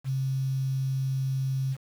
sine tone with quantisation, 133.4 Hz, C3, 34 cents sharp, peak -25 dBFS, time 0.04-1.77 s, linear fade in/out 50 ms, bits 8, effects none

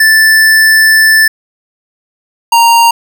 square tone pair in turn, 1760 / 930.4 Hz, A6 / A#5, 0 / -4 cents, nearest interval major seventh, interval 1104 cents, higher first, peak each -4 dBFS, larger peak neither, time 0-1.28 / 2.52-2.91 s, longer first, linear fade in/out 5 ms, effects none

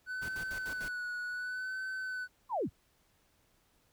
triangle tone with vibrato, 1496 Hz, F#6, 19 cents sharp, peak -34 dBFS, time 0.06-2.28 s, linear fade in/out 50 ms, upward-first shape sine, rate 0.69 Hz, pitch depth 37 cents each way
pink noise with tremolo, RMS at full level -46 dBFS, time 0.21-0.9 s, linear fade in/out 20 ms, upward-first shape square, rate 6.7 Hz, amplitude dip 80%
sine linear sweep, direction down, 1104 to 30.87 Hz, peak -30 dBFS, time 2.49-2.7 s, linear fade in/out 50 ms
effects pink hiss -71 dBFS RMS until 3.92 s

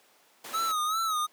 pink noise, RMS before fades -40 dBFS, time 0.44-0.72 s, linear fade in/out 5 ms
square tone with vibrato, 1277 Hz, D#6, 45 cents sharp, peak -27 dBFS, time 0.53-1.27 s, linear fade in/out 20 ms, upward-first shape sine, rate 2.6 Hz, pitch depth 84 cents each way
effects pink hiss -61 dBFS RMS until 1.32 s + high-pass 400 Hz 12 dB/octave

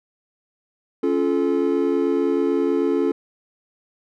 triangle chord, Db augmented, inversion none, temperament just, 277.2 / 346.5 / 433.1 Hz, Db4 / F4 / A4, 0 / -14 / -27 cents, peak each -20 dBFS, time 1.03-3.12 s, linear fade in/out 5 ms, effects none

